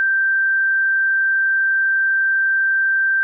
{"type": "tone", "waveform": "sine", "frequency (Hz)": 1568, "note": "G6", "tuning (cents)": 0, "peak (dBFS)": -14, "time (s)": [0, 3.23], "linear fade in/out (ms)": 0, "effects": []}